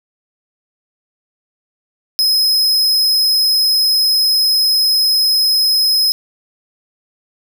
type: tone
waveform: 45% pulse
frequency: 5110 Hz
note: D#8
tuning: 45 cents sharp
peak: -11 dBFS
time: 2.19-6.12 s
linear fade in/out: 0 ms
effects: none